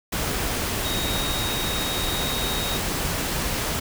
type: tone in noise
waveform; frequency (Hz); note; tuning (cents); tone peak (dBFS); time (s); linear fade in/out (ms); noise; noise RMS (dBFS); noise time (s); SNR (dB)
sine; 3759; A#7; +14; -29; 0.84-2.78; 10; pink; -26; 0.12-3.8; -6
effects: none